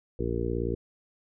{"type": "harmonic tone", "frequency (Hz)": 58.27, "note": "A#1", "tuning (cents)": 0, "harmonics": [1, 2, 3, 4, 5, 6, 7, 8], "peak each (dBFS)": [-33, -34, -39, -37, -39, -34, -34, -35], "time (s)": [0.19, 0.75], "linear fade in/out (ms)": 5, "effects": []}